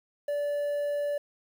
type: tone with quantisation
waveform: triangle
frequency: 580 Hz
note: D5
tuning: 22 cents flat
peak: -25 dBFS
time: 0.28-1.18 s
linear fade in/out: 5 ms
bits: 9
effects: none